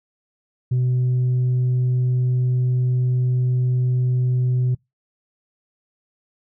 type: tone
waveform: sine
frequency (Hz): 125.8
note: B2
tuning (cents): +32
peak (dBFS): -14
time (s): 0.71-4.75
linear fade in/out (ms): 10
effects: noise-tail reverb RT60 0.2 s tail -26 dB re dry + tanh soft clip ceiling -15 dBFS